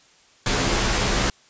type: noise with comb filter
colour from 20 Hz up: pink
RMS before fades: -21 dBFS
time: 0.46-1.3 s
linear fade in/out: 2 ms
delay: 13 ms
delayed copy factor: -0.6
effects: white hiss -55 dBFS RMS until 1.49 s + resampled to 16000 Hz